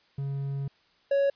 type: tone pair in turn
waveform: triangle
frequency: 138.59 / 556.8 Hz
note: C#3 / C#5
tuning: 0 / +8 cents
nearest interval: 2 octaves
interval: 2408 cents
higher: second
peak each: -27 / -19 dBFS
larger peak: second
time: 0.18-0.68 / 1.11-1.3 s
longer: first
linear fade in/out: 5 ms
effects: white hiss -64 dBFS RMS until 1.35 s + resampled to 11025 Hz